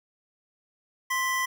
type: tone pair together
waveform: square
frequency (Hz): 1046.5 / 1975.5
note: C6 / B6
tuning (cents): 0 / 0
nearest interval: major seventh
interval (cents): 1100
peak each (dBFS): -29 / -28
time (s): 1.1-1.46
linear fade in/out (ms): 10
effects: none